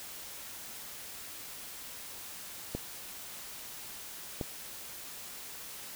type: clicks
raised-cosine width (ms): 2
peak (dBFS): -20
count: 2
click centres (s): 2.75 / 4.412
effects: white hiss -45 dBFS RMS until 5.95 s